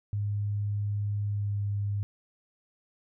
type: tone with pitch glide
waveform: sine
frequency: 102.8 to 101.62 Hz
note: G#2 to G#2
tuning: -17 to -37 cents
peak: -27 dBFS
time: 0.13-2.03 s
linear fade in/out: 0 ms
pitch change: -20 cents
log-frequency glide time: 1.26-1.61 s
effects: none